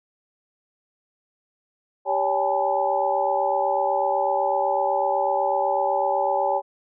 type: tone cluster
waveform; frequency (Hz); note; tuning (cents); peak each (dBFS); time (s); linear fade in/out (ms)
sine; 392.7 / 564 / 796 / 864 / 984; G4 / C#5 / G5 / A5 / B5; +3 / +30 / +26 / -32 / -7; -30 / -24 / -24 / -25 / -33; 2.05-6.62; 50
effects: none